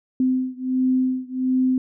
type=beating tone pair; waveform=sine; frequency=256.8 / 258.2 Hz; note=C4 / C4; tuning=-32 / -23 cents; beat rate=1.4 Hz; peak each=-21 / -22 dBFS; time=0.2-1.78 s; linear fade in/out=2 ms; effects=none